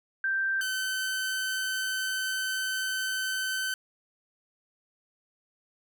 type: tone pair in turn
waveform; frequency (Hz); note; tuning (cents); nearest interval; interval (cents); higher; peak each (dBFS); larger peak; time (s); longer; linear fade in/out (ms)
sine / sawtooth; 1568 / 1530.4; G6 / G6; 0 / -42; unison; 42; first; -25; neither; 0.24-0.61 / 0.61-3.74; second; 2
effects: none